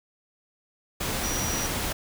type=tone in noise; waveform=sine; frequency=5810 Hz; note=F#8; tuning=32 cents flat; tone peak=-31 dBFS; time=1.23-1.67 s; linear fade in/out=10 ms; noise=pink; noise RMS=-29 dBFS; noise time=1-1.93 s; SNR=-5 dB; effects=none